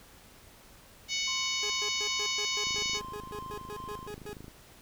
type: harmonic tone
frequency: 742 Hz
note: F#5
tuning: 5 cents sharp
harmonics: 3 / 4 / 5 / 6 / 7 / 8 / 9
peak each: -35 / -36 / -37 / -38 / -38 / -39 / -40 dBFS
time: 1.08-3.01 s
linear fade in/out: 50 ms
type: tone with tremolo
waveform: triangle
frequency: 1046.5 Hz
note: C6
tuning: in tune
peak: -38 dBFS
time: 1.27-4.08 s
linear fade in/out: 10 ms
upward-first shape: square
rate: 2.4 Hz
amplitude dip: 35%
type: tone bursts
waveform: 40% pulse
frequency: 417.4 Hz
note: G#4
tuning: 9 cents sharp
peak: -38 dBFS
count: 15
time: 1.63-4.33 s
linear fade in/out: 0 ms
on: 68 ms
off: 120 ms
type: click train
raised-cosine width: 3 ms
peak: -33 dBFS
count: 49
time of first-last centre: 2.67-4.481 s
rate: 26.5 Hz
effects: pink hiss -55 dBFS RMS until 4.81 s